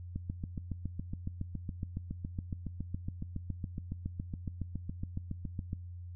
click train, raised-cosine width 5 ms, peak -24 dBFS, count 41, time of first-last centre 0.16-5.731 s, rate 7.18 Hz, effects noise-tail reverb RT60 0.7 s tail -25 dB re dry + added 88 Hz sine -42 dBFS peak until 6.15 s

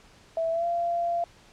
sine tone with pitch glide, 657 to 687.3 Hz, E5 to F5, -6 to -28 cents, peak -24 dBFS, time 0.37-1.24 s, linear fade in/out 2 ms, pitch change +78 cents, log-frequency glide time 0.51-0.66 s, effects pink hiss -55 dBFS RMS until 1.52 s + low-pass 7000 Hz 12 dB/octave

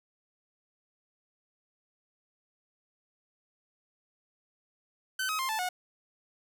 sawtooth tone with pitch steps, 1526 / 1268.5 / 1054.4 / 876.5 / 728.5 Hz, G6 / D#6 / C6 / A5 / F#5, -47 / +33 / +13 / -7 / -27 cents, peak -26 dBFS, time 5.19-5.69 s, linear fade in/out 5 ms, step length 100 ms, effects none

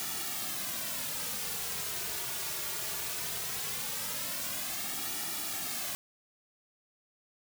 white noise with flanger, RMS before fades -36 dBFS, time 0-5.95 s, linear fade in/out 0 ms, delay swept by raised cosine 1.9 to 3.9 ms, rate 0.19 Hz, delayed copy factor -0.7, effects none

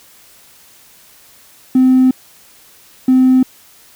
triangle tone bursts at uneven times, 257.9 Hz, C4, 25 cents flat, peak -3 dBFS, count 2, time 1.75-2.11 / 3.08-3.43 s, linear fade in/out 5 ms, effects tanh soft clip ceiling -3 dBFS + white hiss -45 dBFS RMS until 3.95 s

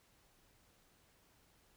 silence, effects pink hiss -70 dBFS RMS until 1.76 s

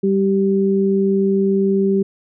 sine tone pair together, 196.3 / 389.3 Hz, G3 / G4, +3 / -12 cents, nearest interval octave, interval 1185 cents, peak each -16 dBFS, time 0.03-2.03 s, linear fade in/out 10 ms, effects none

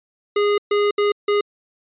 square tone bursts at uneven times, 411.8 Hz, G#4, 15 cents flat, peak -16 dBFS, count 4, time 0.36-0.58 / 0.71-0.91 / 0.98-1.12 / 1.28-1.41 s, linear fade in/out 5 ms, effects resampled to 8000 Hz

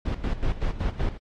brown noise with tremolo, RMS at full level -24 dBFS, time 0.05-1.18 s, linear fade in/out 10 ms, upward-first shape square, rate 5.3 Hz, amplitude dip 75%, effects low-pass 4000 Hz 12 dB/octave + AAC 48 kbps

